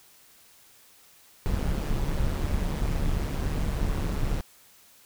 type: noise with amplitude modulation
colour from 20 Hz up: brown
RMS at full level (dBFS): -24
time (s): 1.46-4.41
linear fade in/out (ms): 0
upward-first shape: sine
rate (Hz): 144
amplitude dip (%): 60
effects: white hiss -56 dBFS RMS until 5.05 s